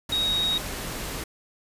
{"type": "tone in noise", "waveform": "sine", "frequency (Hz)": 3776, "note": "A#7", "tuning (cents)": 22, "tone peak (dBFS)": -22, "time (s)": [0.12, 0.58], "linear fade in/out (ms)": 5, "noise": "pink", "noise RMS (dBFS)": -33, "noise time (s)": [0.09, 1.24], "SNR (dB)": 8, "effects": ["resampled to 32000 Hz"]}